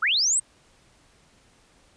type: linear sweep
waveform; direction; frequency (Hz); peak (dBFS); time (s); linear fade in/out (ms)
sine; up; 1174.7 to 8470; -19; 0.02-0.4; 10
effects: pink hiss -59 dBFS RMS until 1.96 s + resampled to 22050 Hz